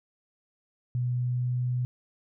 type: tone with pitch glide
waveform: sine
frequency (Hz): 123.47 to 124.4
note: B2 to B2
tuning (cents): 0 to +13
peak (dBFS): -25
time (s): 0.95-1.85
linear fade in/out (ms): 0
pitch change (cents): +13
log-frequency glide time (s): 1.12-1.62
effects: none